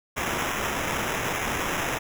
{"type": "noise with sample-and-hold", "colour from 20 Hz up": "blue", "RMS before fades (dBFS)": -28, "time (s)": [0.16, 1.99], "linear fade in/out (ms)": 20, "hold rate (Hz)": 4410, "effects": []}